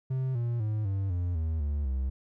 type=tone with pitch steps; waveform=triangle; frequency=130.81 / 118.58 / 107.49 / 97.43 / 88.32 / 80.06 / 72.57 / 65.78 Hz; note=C3 / A#2 / A2 / G2 / F2 / D#2 / D2 / C2; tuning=0 / +30 / -40 / -10 / +20 / +50 / -20 / +10 cents; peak=-25 dBFS; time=0.1-2.1 s; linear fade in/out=10 ms; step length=250 ms; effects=none